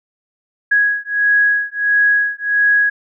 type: beating tone pair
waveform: sine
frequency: 1661.2 / 1662.7 Hz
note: G#6 / G#6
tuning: 0 / +2 cents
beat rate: 1.5 Hz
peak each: -15 dBFS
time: 0.71-2.9 s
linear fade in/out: 10 ms
effects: none